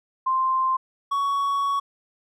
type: tone pair in turn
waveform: sine / triangle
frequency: 1046.5 / 1118.3 Hz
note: C6 / C#6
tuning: 0 / +15 cents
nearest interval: minor second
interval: 115 cents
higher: second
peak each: -19 / -19 dBFS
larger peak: neither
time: 0.26-0.77 / 1.11-1.8 s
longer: second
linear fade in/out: 10 ms
effects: none